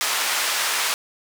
pink band-pass noise, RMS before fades -23 dBFS, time 0.01-0.94 s, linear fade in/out 0 ms, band 1100 to 12000 Hz, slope 12 dB/octave, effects none

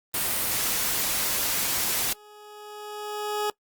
white noise, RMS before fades -26 dBFS, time 0.14-2.13 s, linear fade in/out 2 ms
20% pulse tone with exponential growth, 419.3 Hz, G#4, 17 cents sharp, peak -19 dBFS, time 1.43-3.5 s, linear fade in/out 2 ms, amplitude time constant 450 ms
effects noise-tail reverb RT60 0.1 s tail -22 dB re dry + Opus 32 kbps

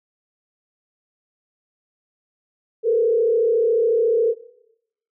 sine tone with frequency modulation, 455.7 Hz, A#4, 39 cents flat, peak -14 dBFS, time 2.83-4.35 s, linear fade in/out 50 ms, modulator 34 Hz, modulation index 0.86, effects noise-tail reverb RT60 0.8 s tail -18 dB re dry

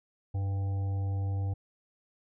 harmonic tone with a mistuned harmonic, 99 Hz, G2, 18 cents sharp, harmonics 1 / 3 / 5 / 7 / 8, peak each -28 / -47 / -49 / -54 / -50 dBFS, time 0.34-1.54 s, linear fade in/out 10 ms, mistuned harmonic 1, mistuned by -40 cents, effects none

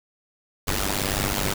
pink noise with amplitude modulation, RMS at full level -21 dBFS, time 0.67-1.54 s, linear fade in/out 10 ms, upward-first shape sine, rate 98.6 Hz, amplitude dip 95%, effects none

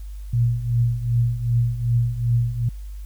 sine tone with tremolo, 118.8 Hz, A#2, 33 cents sharp, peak -14 dBFS, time 0.33-2.69 s, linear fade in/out 5 ms, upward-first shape triangle, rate 2.6 Hz, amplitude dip 80%, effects added 50 Hz sine -31 dBFS peak until 3.05 s + white hiss -56 dBFS RMS until 3.05 s

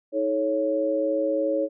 sine tone cluster, 315.9 / 430 / 553 Hz, D#4 / A4 / C#5, +26 / -40 / -4 cents, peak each -27 / -30 / -23 dBFS, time 0.12-1.69 s, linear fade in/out 50 ms, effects none

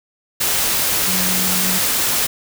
sine tone in noise, 185 Hz, F#3, in tune, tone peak -24 dBFS, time 1.07-1.79 s, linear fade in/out 10 ms, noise white, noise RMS -18 dBFS, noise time 0.4-2.27 s, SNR -9 dB, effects none

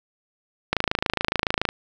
click train, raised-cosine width 0.3 ms, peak -4 dBFS, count 27, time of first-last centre 0.73-1.689 s, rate 27.1 Hz, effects none

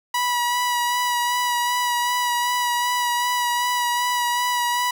sawtooth tone with vibrato, 974 Hz, B5, 24 cents flat, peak -16 dBFS, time 0.14-4.91 s, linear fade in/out 5 ms, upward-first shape sine, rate 2.6 Hz, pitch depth 19 cents each way, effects none

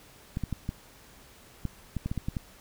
clicks, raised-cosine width 5 ms, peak -18 dBFS, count 11, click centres 0.371 / 0.437 / 0.527 / 0.691 / 1.653 / 1.967 / 2.06 / 2.115 / 2.177 / 2.285 / 2.368 s, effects pink hiss -54 dBFS RMS until 2.6 s

